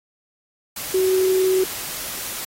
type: tone in noise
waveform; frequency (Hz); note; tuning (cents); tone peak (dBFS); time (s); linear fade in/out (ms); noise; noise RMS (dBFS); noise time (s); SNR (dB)
sine; 375.3; F#4; +25; -15; 0.94-1.64; 5; white; -30; 0.76-2.45; +12
effects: AAC 48 kbps